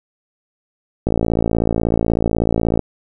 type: click train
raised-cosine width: 2 ms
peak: -3 dBFS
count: 98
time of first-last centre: 1.07-2.793 s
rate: 56.3 Hz
effects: none